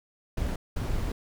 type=noise bursts at uneven times; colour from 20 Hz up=brown; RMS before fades=-29 dBFS; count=2; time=0.37-0.56 / 0.76-1.12 s; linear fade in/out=5 ms; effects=none